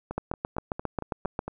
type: two click trains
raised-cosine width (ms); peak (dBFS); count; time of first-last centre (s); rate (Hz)
1; -19 / -14; 7 / 10; 0.11-1.48 / 0.18-1.391; 4.38 / 7.43
effects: none